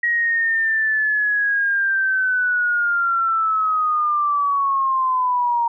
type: linear sweep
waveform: sine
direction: down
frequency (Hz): 1901 to 931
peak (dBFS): -16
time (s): 0.03-5.68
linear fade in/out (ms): 5
effects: none